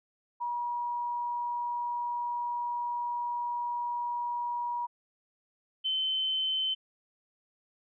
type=tone pair in turn; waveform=sine; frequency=960 / 3069 Hz; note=B5 / G7; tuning=-49 / -37 cents; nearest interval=octave + minor sixth; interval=2012 cents; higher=second; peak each=-30 / -27 dBFS; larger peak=second; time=0.4-4.87 / 5.84-6.75 s; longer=first; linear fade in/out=20 ms; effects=none